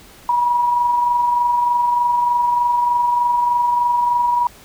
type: tone with amplitude modulation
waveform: sine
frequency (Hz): 965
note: B5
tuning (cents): -40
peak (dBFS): -12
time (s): 0.29-4.47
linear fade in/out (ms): 2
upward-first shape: sine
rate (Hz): 23.3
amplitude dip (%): 35
effects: pink hiss -44 dBFS RMS until 4.64 s